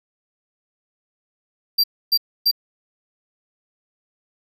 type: tone bursts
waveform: square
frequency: 4716 Hz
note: D8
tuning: 6 cents sharp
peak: -14 dBFS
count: 3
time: 1.78-2.514 s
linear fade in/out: 10 ms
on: 58 ms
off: 280 ms
effects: none